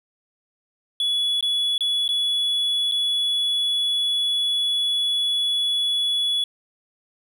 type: tone with dropouts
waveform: triangle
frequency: 3400 Hz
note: G#7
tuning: 40 cents sharp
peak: -18 dBFS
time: 1-6.44 s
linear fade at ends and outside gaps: 2 ms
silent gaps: 1.409-1.426 / 1.78-1.807 / 2.079-2.089 / 2.914-2.92 s
effects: none